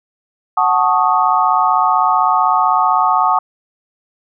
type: chord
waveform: sine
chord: D# half-diminished seventh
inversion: first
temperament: equal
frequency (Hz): 740 / 880 / 1108.7 / 1244.5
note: F#5 / A5 / C#6 / D#6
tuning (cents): 0 / 0 / 0 / 0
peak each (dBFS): -16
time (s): 0.57-3.39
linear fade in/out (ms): 5
effects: none